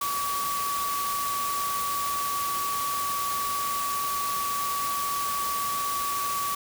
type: tone in noise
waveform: sine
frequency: 1138 Hz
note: C#6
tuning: 45 cents sharp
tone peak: -27 dBFS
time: 0.01-6.55 s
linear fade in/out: 5 ms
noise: white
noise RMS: -33 dBFS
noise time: 0.01-6.55 s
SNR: +3 dB
effects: none